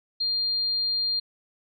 sine tone, 4200 Hz, C8, 6 cents sharp, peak -23 dBFS, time 0.2-1.2 s, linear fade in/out 10 ms, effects none

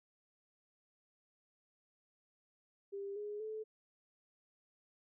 sine tone with pitch steps, 398 / 415.9 / 434.5 Hz, G4 / G#4 / A4, +26 / +2 / -22 cents, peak -40 dBFS, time 2.92-3.64 s, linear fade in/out 20 ms, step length 240 ms, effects none

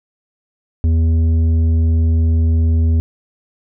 triangle tone with tanh clipping, 81.4 Hz, E2, 21 cents flat, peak -12 dBFS, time 0.84-3 s, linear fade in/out 0 ms, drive 12 dB, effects none

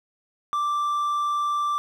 triangle tone, 1174.7 Hz, D6, in tune, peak -20 dBFS, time 0.53-1.78 s, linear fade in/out 0 ms, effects none

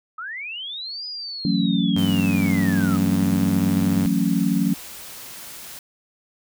sine linear two-way sweep, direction up then down, 1240 to 4978 to 1240 Hz, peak -29 dBFS, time 0.18-2.97 s, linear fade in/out 5 ms, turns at 1.06 s
sine chord, F# minor seventh, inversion third, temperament equal with one note detuned, 164.81 / 185 / 223.8 / 277.2 Hz, E3 / F#3 / A3 / C#4, 0 / 0 / +30 / 0 cents, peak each -26 / -21 / -23 / -23 dBFS, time 1.45-4.74 s, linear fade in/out 2 ms
sawtooth tone with pitch glide, 98.6 to 97.13 Hz, G2 to G2, +11 to -15 cents, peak -22 dBFS, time 1.96-4.06 s, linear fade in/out 0 ms, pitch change -26 cents, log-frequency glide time 2.82-3.2 s
white noise, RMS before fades -38 dBFS, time 1.98-5.79 s, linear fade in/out 2 ms
effects none

